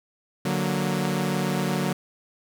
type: chord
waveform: sawtooth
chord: D augmented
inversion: none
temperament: equal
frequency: 146.83 / 185 / 233.1 Hz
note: D3 / F#3 / A#3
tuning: 0 / 0 / 0 cents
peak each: -24 / -22 / -26 dBFS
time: 0.45-1.93 s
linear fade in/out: 5 ms
effects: none